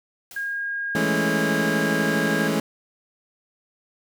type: noise with exponential decay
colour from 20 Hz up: white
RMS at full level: -41 dBFS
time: 0.31-0.82 s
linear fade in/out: 1 ms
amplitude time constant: 110 ms
type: tone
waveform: sine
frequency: 1626 Hz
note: G#6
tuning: 37 cents flat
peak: -25 dBFS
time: 0.36-2.48 s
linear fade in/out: 5 ms
type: chord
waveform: 25% pulse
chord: A major seventh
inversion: second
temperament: equal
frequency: 164.81 / 207.7 / 220 / 277.2 Hz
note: E3 / G#3 / A3 / C#4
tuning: 0 / 0 / 0 / 0 cents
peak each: -23 dBFS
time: 0.95-2.6 s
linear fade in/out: 2 ms
effects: none